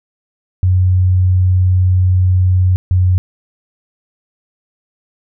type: tone pair in turn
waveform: sine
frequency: 91.9 / 91.44 Hz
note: F#2 / F#2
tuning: -11 / -20 cents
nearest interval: unison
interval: 9 cents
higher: first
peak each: -8 dBFS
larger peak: neither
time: 0.63-2.76 / 2.91-3.18 s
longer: first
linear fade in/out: 0 ms
effects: none